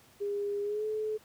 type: tone with pitch glide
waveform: sine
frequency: 406.7 to 430.9 Hz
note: G#4 to A4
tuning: -36 to -36 cents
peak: -30 dBFS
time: 0.2-1.18 s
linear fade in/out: 20 ms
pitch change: +100 cents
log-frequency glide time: 0.62-0.85 s
effects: pink hiss -60 dBFS RMS until 1.24 s + high-pass 80 Hz 12 dB/octave